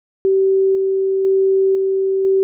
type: tone with tremolo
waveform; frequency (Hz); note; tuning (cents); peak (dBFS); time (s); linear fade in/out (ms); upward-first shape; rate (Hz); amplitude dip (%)
sine; 385.2; G4; -30; -11; 0.25-2.43; 0; square; 1; 30
effects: none